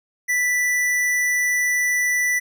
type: tone with hard clipping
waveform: sine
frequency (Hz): 1975.5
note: B6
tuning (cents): 0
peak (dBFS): -19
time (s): 0.28-2.4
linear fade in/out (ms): 20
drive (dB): 16
effects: none